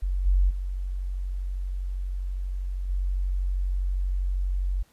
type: tone with level steps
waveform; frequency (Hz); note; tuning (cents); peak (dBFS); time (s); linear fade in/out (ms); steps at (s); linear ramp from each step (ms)
sine; 46.25; F#1; 0; -23 / -17 / -27 / -23; 0.02-4.83; 10; 0.25 / 0.49 / 2.88; 20
effects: pink hiss -62 dBFS RMS until 4.92 s + resampled to 32000 Hz